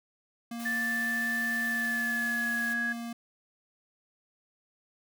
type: tone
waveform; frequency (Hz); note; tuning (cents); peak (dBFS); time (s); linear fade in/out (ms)
square; 234; A#3; +7; -36; 0.51-3.13; 5
type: high-pass noise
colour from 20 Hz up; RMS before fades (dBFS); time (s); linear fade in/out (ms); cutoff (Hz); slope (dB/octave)
white; -45; 0.59-2.74; 10; 480; 48
type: tone with pitch glide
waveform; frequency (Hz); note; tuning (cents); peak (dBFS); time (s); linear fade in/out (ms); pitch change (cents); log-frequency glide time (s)
sine; 1760 to 1666; A6 to G#6; 0 to +5; -28; 0.65-2.93; 10; -95; 1.66-2.64
effects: none